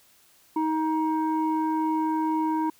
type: tone pair together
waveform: sine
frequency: 315.4 / 944 Hz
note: D#4 / A#5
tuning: +24 / +22 cents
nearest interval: octave + perfect fifth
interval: 1898 cents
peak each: -23 / -25 dBFS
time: 0.56-2.7 s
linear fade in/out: 5 ms
effects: tanh soft clip ceiling -18 dBFS + white hiss -59 dBFS RMS until 2.79 s